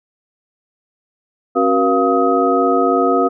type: tone cluster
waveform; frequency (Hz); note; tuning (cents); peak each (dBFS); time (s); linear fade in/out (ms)
sine; 271.3 / 374.9 / 477 / 693 / 1263; C#4 / F#4 / A#4 / F5 / D#6; -37 / +23 / +40 / -14 / +26; -18; 1.55-3.29; 20
effects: none